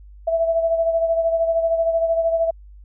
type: beating tone pair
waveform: sine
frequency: 659.3 / 672.3 Hz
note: E5 / E5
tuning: 0 / +34 cents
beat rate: 13 Hz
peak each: -17 / -25 dBFS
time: 0.27-2.51 s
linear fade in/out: 10 ms
effects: added 50 Hz sine -40 dBFS peak until 2.84 s